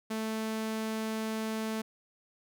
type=tone; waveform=sawtooth; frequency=220 Hz; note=A3; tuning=in tune; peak=-28 dBFS; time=0.1-1.82 s; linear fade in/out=10 ms; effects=none